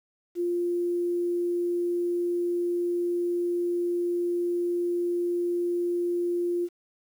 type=tone with quantisation; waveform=sine; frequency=349.2 Hz; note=F4; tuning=in tune; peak=-24 dBFS; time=0.35-6.69 s; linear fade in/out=50 ms; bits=9; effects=none